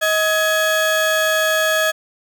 35% pulse tone pair together, 633.3 / 1676 Hz, D#5 / G#6, +30 / +15 cents, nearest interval octave + perfect fourth, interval 1685 cents, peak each -16 dBFS, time 0.01-1.92 s, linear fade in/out 20 ms, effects none

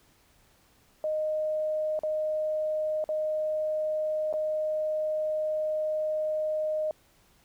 sine tone with dropouts, 618 Hz, D#5, 12 cents flat, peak -26 dBFS, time 1.04-6.91 s, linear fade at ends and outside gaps 1 ms, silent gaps 1.991-2.034 / 3.041-3.09 / 4.328-4.338 s, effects pink hiss -63 dBFS RMS until 7.44 s

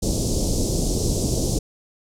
pink band-stop noise, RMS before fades -21 dBFS, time 0.02-1.59 s, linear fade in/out 10 ms, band 540 to 5300 Hz, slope 24 dB/octave, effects low-pass 8000 Hz 12 dB/octave

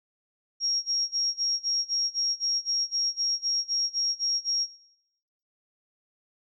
sine tone bursts, 5588 Hz, F8, in tune, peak -23 dBFS, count 16, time 0.6-4.67 s, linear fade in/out 50 ms, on 230 ms, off 26 ms, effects noise-tail reverb RT60 1.0 s tail -22 dB re dry

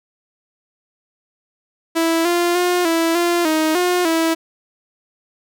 sawtooth tone with pitch steps, 329.2 / 347.6 / 356.4 / 330 / 345.9 / 313.9 / 357.9 / 326.7 Hz, E4 / F4 / F4 / E4 / F4 / D#4 / F4 / E4, -2 / -8 / +35 / +2 / -17 / +15 / +42 / -15 cents, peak -11 dBFS, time 1.95-4.35 s, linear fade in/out 20 ms, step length 300 ms, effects none

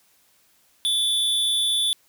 square tone with amplitude modulation, 3484 Hz, A7, 18 cents flat, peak -18 dBFS, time 0.85-1.93 s, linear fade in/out 0 ms, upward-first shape sine, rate 293 Hz, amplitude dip 50%, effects white hiss -61 dBFS RMS until 2.08 s

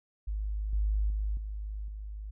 sine tone with level steps, 51.91 Hz, G#1, in tune, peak -30 / -25 / -28 / -34 / -37 dBFS, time 0.27-2.31 s, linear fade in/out 10 ms, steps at 0.73 / 1.1 / 1.37 / 1.88 s, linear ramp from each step 2 ms, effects none

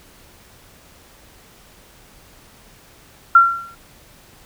sine tone with exponential decay, 1369 Hz, F6, 35 cents flat, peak -3 dBFS, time 3.35-3.75 s, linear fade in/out 5 ms, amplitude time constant 86 ms, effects pink hiss -48 dBFS RMS until 4.45 s

